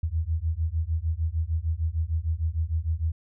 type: beating tone pair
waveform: sine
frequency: 77.78 / 84.38 Hz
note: D#2 / E2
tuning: 0 / +41 cents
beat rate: 6.6 Hz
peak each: -27 dBFS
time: 0.03-3.12 s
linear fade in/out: 5 ms
effects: none